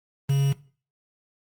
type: tone with quantisation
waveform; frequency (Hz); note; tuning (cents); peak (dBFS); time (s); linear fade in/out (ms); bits
triangle; 138.59; C#3; 0; -16; 0.29-0.53; 10; 6
effects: noise-tail reverb RT60 0.4 s tail -19 dB re dry + Opus 32 kbps